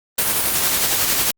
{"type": "noise with tremolo", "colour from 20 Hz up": "white", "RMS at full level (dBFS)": -17, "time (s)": [0.18, 1.31], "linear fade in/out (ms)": 5, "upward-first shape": "sine", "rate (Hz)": 11, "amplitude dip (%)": 35, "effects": ["Opus 32 kbps"]}